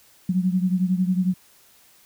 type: beating tone pair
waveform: sine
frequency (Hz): 181.4 / 192.4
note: F#3 / G3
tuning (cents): -34 / -32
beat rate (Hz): 11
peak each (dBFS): -20 / -24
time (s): 0.29-1.34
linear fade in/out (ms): 5
effects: white hiss -55 dBFS RMS until 2.05 s